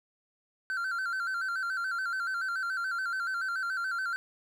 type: tone with vibrato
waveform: triangle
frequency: 1457 Hz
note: F#6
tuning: 27 cents flat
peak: -28 dBFS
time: 0.7-4.16 s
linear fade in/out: 0 ms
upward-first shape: square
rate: 7 Hz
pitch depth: 87 cents each way
effects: none